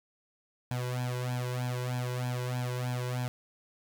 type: tone with flanger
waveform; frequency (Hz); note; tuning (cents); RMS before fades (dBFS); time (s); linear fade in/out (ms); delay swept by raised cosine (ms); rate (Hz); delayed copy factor
sawtooth; 124.5; B2; +14; -33; 0.71-3.28; 0; 1.2 to 2.04; 3.2; +1
effects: none